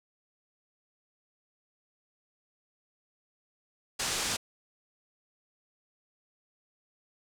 white low-pass noise, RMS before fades -32 dBFS, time 3.99-4.37 s, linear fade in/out 10 ms, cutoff 8500 Hz, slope 24 dB/octave, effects none

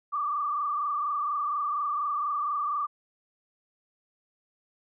sine tone with frequency modulation, 1174.7 Hz, D6, in tune, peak -26 dBFS, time 0.12-2.87 s, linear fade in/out 20 ms, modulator 24.2 Hz, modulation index 1.9, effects none

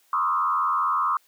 sine tone with frequency modulation, 1164 Hz, D6, 16 cents flat, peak -20 dBFS, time 0.13-1.17 s, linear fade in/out 2 ms, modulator 87.6 Hz, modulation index 1.6, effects white hiss -62 dBFS RMS until 1.27 s + high-pass 400 Hz 12 dB/octave

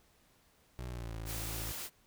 25% pulse tone with pitch glide, 61.74 to 55 Hz, B1 to A1, 0 to 0 cents, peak -36 dBFS, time 0.79-1.72 s, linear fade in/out 0 ms, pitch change -200 cents, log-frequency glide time 0.89-1.16 s
white noise, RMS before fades -42 dBFS, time 1.25-1.9 s, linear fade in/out 50 ms
effects pink hiss -68 dBFS RMS until 2.06 s

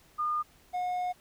sine / triangle tone pair in turn, 1216 / 723 Hz, D#6 / F#5, -40 / -40 cents, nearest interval major sixth, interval 900 cents, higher first, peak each -27 dBFS, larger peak neither, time 0.18-0.43 / 0.73-1.13 s, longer second, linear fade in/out 20 ms, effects pink hiss -61 dBFS RMS until 1.2 s

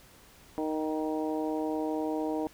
harmonic tone with a mistuned harmonic, 155.56 Hz, D#3, in tune, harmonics 2 / 3 / 4 / 5 / 6, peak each -31 / -35 / -37 / -39 / -41 dBFS, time 0.58-2.47 s, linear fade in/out 0 ms, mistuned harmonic 6, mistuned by +21 cents, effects pink hiss -56 dBFS RMS until 2.53 s

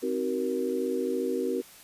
sine chord, C half-diminished seventh, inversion none, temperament just, 261.6 / 314 / 376.7 / 470.9 Hz, C4 / Eb4 / Gb4 / Bb4, 0 / +16 / +31 / +18 cents, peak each -32 / -36 / -30 / -31 dBFS, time 0.02-1.62 s, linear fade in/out 20 ms, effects white hiss -51 dBFS RMS until 1.83 s + resampled to 32000 Hz

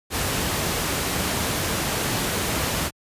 pink noise, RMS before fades -24 dBFS, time 0.1-2.91 s, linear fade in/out 50 ms, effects high-pass 60 Hz 12 dB/octave + resampled to 32000 Hz

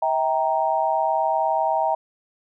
sine chord, E diminished, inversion none, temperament equal with one note detuned, 644.6 / 784 / 932.3 Hz, E5 / G5 / Bb5, -39 / 0 / 0 cents, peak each -23 dBFS, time 0.02-1.95 s, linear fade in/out 5 ms, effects none

